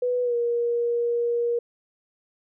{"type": "tone with pitch glide", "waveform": "sine", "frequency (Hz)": [493.9, 473.8], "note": ["B4", "A#4"], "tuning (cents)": [0, 28], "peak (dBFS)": -21, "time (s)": [0.02, 1.59], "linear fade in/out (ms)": 5, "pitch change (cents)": -72, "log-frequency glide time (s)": [0.23, 0.35], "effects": []}